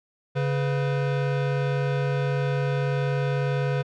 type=tone pair together; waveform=square; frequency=140.15 / 500 Hz; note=C#3 / B4; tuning=+19 / +21 cents; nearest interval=octave + minor seventh; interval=2202 cents; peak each=-24 / -30 dBFS; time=0.35-3.83 s; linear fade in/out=20 ms; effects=low-pass 3000 Hz 12 dB/octave